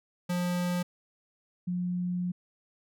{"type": "tone pair in turn", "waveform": ["square", "sine"], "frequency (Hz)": [177.3, 178.64], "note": ["F3", "F3"], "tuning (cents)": [26, 39], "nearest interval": "unison", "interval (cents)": 13, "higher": "second", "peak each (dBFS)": -28, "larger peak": "neither", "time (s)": [[0.29, 0.83], [1.67, 2.32]], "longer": "second", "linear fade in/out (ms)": 10, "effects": []}